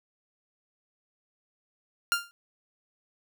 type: tone with exponential decay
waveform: sawtooth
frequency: 1396.9 Hz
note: F6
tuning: in tune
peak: -16 dBFS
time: 2.12-2.31 s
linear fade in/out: 0 ms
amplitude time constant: 41 ms
effects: none